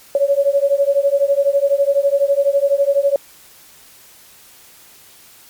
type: beating tone pair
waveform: sine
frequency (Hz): 554.4 / 566.4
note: C#5 / C#5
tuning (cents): 0 / +37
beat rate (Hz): 12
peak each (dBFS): -15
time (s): 0.15-3.16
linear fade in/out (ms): 2
effects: white hiss -45 dBFS RMS until 5.49 s + MP3 96 kbps